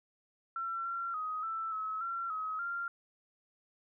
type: tone with pitch steps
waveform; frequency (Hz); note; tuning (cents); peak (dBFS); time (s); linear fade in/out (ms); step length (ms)
sine; 1352 / 1368 / 1257 / 1327 / 1288 / 1363 / 1273 / 1388; E6 / F6 / D#6 / E6 / E6 / F6 / D#6 / F6; +43 / -36 / +17 / +11 / -41 / -43 / +39 / -11; -34; 0.56-2.88; 2; 290
effects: none